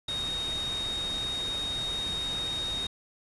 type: tone in noise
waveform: sine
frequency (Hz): 3729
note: A#7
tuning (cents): 0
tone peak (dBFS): -30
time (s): 0.08-2.87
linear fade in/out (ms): 5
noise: pink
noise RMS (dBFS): -39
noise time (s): 0.08-2.87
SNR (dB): +6
effects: resampled to 24000 Hz